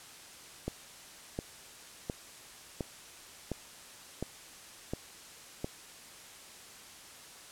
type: click train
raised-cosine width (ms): 2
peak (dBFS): -20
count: 8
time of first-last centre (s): 0.68-5.645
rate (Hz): 1.41
effects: white hiss -51 dBFS RMS until 7.51 s + low-pass 10000 Hz 12 dB/octave